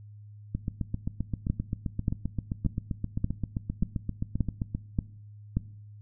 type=two click trains; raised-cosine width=5 ms; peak=-13 / -17 dBFS; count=8 / 33; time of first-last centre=1.5-5.57 / 0.55-4.749 s; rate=1.72 / 7.62 Hz; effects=noise-tail reverb RT60 0.7 s tail -20 dB re dry + added 104 Hz sine -45 dBFS peak until 6.01 s